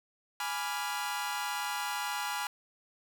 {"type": "chord", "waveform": "sawtooth", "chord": "G# diminished seventh", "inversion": "none", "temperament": "equal", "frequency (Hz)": [830.6, 987.8, 1174.7, 1396.9], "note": ["G#5", "B5", "D6", "F6"], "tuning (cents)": [0, 0, 0, 0], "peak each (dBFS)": [-33, -34, -39, -35], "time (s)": [0.4, 2.47], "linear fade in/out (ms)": 2, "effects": []}